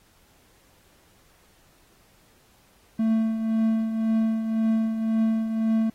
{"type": "tone with tremolo", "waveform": "triangle", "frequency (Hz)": 222.6, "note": "A3", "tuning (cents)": 20, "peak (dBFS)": -16, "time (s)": [2.99, 5.9], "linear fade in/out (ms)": 5, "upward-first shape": "triangle", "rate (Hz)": 1.9, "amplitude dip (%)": 60, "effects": ["pink hiss -60 dBFS RMS until 5.94 s", "AAC 48 kbps"]}